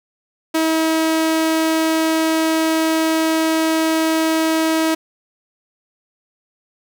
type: tone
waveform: sawtooth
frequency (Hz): 320.8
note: E4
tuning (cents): -47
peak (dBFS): -11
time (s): 0.54-4.95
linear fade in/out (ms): 10
effects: none